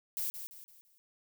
violet noise with echo, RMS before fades -35 dBFS, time 0.17-0.3 s, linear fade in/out 0 ms, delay 170 ms, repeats 4, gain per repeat -8 dB, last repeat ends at 0.98 s, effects none

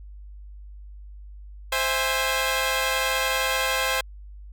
10% pulse chord, C augmented, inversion none, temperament equal with one note detuned, 523.3 / 659.3 / 821.5 Hz, C5 / E5 / G#5, 0 / 0 / -19 cents, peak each -16 / -21 / -20 dBFS, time 1.72-4.01 s, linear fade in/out 5 ms, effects added 50 Hz sine -39 dBFS peak until 4.52 s

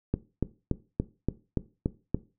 click train, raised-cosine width 3 ms, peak -12 dBFS, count 8, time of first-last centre 0.14-2.146 s, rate 3.49 Hz, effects noise-tail reverb RT60 0.3 s tail -17 dB re dry

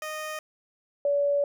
15% pulse / sine tone pair in turn, 618 / 571.2 Hz, D#5 / D5, -12 / -48 cents, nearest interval minor second, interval 136 cents, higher first, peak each -26 / -21 dBFS, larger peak second, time 0.02-0.39 / 1.05-1.44 s, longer second, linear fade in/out 2 ms, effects none

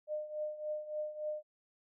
sine tone with tremolo, 607 Hz, D#5, 43 cents flat, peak -33 dBFS, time 0.07-1.43 s, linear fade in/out 50 ms, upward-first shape triangle, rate 3.5 Hz, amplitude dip 80%, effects none

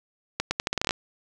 accelerating click train, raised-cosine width 0.2 ms, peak -7 dBFS, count 11, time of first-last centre 0.4-0.909 s, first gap 110 ms, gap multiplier 0.81, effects none

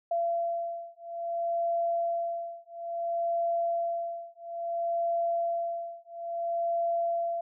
sine beating tone pair, 680 / 680.59 Hz, F5 / F5, -46 / -45 cents, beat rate 0.59 Hz, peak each -31 dBFS, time 0.11-7.41 s, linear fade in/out 5 ms, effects none

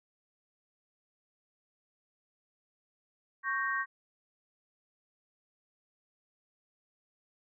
sine chord, G diminished, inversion second, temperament equal, 1108.7 / 1568 / 1864.7 Hz, Db6 / G6 / Bb6, 0 / 0 / 0 cents, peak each -34 dBFS, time 3.43-3.86 s, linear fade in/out 50 ms, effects none

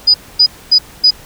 sine tone bursts, 4952 Hz, D#8, 9 cents flat, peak -4 dBFS, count 4, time 0.07-1.108 s, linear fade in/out 10 ms, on 72 ms, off 250 ms, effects pink hiss -38 dBFS RMS until 1.25 s

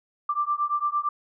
sine beating tone pair, 1174.7 / 1183.5 Hz, D6 / D6, 0 / +13 cents, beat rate 8.8 Hz, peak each -26 / -26 dBFS, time 0.29-1.09 s, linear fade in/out 5 ms, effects none

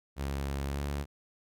sawtooth tone with pitch glide, 69.3 to 71.21 Hz, C#2 to C#2, 0 to +47 cents, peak -28 dBFS, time 0.16-1.06 s, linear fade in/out 50 ms, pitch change +47 cents, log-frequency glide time 0.68-0.83 s, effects none

